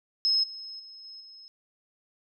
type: tone with level steps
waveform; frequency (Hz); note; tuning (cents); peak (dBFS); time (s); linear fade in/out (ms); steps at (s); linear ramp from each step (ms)
sine; 5170; E8; -34; -21 / -38 / -44 / -42 / -46; 0.25-1.48; 0; 0.43 / 0.79 / 1.04 / 1.2; 10
effects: none